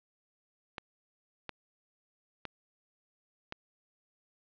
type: clicks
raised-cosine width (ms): 0.3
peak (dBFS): -22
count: 4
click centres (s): 0.782 / 1.493 / 2.453 / 3.524
effects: resampled to 11025 Hz + 8-bit